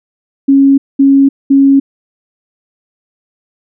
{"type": "tone bursts", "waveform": "sine", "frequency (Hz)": 274.7, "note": "C#4", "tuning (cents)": -16, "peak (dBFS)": -3, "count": 3, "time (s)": [0.48, 1.8], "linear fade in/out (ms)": 10, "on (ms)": 300, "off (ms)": 210, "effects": []}